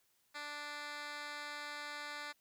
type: tone with band-pass filter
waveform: 10% pulse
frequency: 293.7 Hz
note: D4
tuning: in tune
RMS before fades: -45 dBFS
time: 0.34-2.33 s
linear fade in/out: 20 ms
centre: 2800 Hz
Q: 0.96
effects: white hiss -75 dBFS RMS until 2.4 s